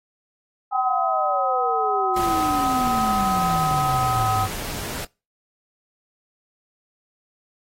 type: harmonic tone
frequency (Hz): 254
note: B3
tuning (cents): +49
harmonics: 3 / 4 / 5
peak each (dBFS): -22 / -32 / -23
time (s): 0.71-4.48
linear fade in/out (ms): 50
type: exponential sweep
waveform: sine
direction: down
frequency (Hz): 817 to 97.8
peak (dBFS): -25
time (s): 0.71-4.48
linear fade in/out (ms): 20
type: noise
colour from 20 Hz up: pink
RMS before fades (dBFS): -31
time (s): 2.16-5.05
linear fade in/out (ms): 5
effects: noise-tail reverb RT60 0.3 s tail -26 dB re dry + AAC 48 kbps